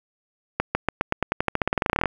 accelerating click train, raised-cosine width 0.5 ms, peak -5 dBFS, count 23, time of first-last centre 0.6-2.057 s, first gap 150 ms, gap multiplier 0.91, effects 7-bit

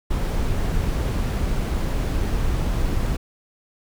brown noise, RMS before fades -22 dBFS, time 0.1-3.17 s, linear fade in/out 10 ms, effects none

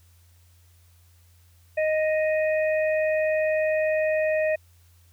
harmonic tone, 622.3 Hz, D#5, in tune, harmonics 1 / 3 / 4, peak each -21 / -31 / -33 dBFS, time 1.77-4.56 s, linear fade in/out 10 ms, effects added 86 Hz sine -54 dBFS peak until 5.12 s + white hiss -63 dBFS RMS until 5.12 s

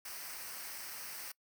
white noise with comb filter, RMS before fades -45 dBFS, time 0.05-1.32 s, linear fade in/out 5 ms, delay 0.28 ms, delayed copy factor -0.6, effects noise-tail reverb RT60 0.1 s tail -24 dB re dry

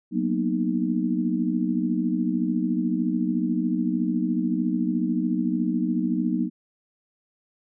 sine chord, B major seventh, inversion second, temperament equal with one note detuned, 185 / 233.1 / 246.9 / 310.1 Hz, F#3 / A#3 / B3 / D#4, 0 / 0 / 0 / -6 cents, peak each -27 dBFS, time 0.11-6.5 s, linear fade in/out 50 ms, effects none

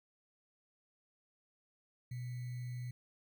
sine tone with sample-and-hold, 123.3 Hz, B2, 2 cents flat, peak -39 dBFS, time 2.11-2.91 s, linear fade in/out 5 ms, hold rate 2100 Hz, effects none

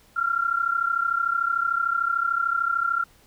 sine tone pair together, 1360.6 / 1394 Hz, F6 / F6, -46 / -4 cents, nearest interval unison, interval 42 cents, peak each -24 dBFS, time 0.16-3.04 s, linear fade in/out 10 ms, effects pink hiss -57 dBFS RMS until 3.26 s

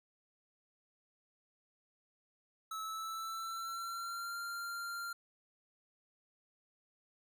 square tone with pitch glide, 1302 to 1387.4 Hz, E6 to F6, -22 to -12 cents, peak -40 dBFS, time 2.71-5.13 s, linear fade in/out 5 ms, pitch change +110 cents, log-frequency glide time 2.82-4.36 s, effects none

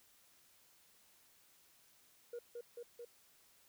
sine tone with echo, 476.9 Hz, A#4, 39 cents sharp, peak -40 dBFS, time 2.33-2.39 s, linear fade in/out 5 ms, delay 220 ms, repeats 3, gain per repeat -2 dB, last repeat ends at 3.05 s, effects tanh soft clip ceiling -41 dBFS + white hiss -68 dBFS RMS until 3.68 s

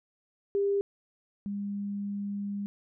sine tone pair in turn, 400 / 201.9 Hz, G4 / G#3, +35 / -49 cents, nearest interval octave, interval 1184 cents, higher first, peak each -24 / -31 dBFS, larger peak first, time 0.55-0.81 / 1.46-2.66 s, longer second, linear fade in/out 0 ms, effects none

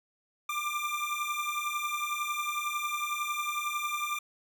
25% pulse beating tone pair, 1183 / 1194 Hz, D6 / D6, +12 / +28 cents, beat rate 11 Hz, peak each -31 / -29 dBFS, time 0.49-4.19 s, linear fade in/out 5 ms, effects none

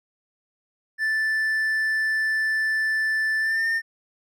triangle tone with pitch glide, 1760 to 1812.6 Hz, A6 to A#6, 0 to -49 cents, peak -19 dBFS, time 0.98-3.82 s, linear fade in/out 50 ms, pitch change +51 cents, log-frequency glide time 3.4-3.66 s, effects none

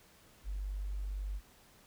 sine tone, 49 Hz, G1, in tune, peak -35 dBFS, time 0.44-1.41 s, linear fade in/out 50 ms, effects pink hiss -62 dBFS RMS until 1.86 s

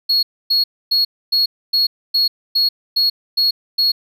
triangle tone bursts, 4325 Hz, C#8, 43 cents flat, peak -11 dBFS, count 10, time 0.09-3.92 s, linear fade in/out 10 ms, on 140 ms, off 270 ms, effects none

